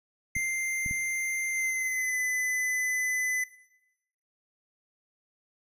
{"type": "tone with pitch glide", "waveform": "square", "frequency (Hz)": [2093, 2010], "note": ["C7", "B6"], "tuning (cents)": [0, 30], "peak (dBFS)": -28, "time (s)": [0.35, 3.44], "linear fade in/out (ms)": 5, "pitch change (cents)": -70, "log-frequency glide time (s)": [1.5, 2.18]}
{"type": "clicks", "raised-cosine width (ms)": 5, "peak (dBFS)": -26, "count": 3, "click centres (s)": [0.366, 0.862, 0.911]}
{"effects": ["noise-tail reverb RT60 0.9 s tail -17 dB re dry", "resampled to 32000 Hz"]}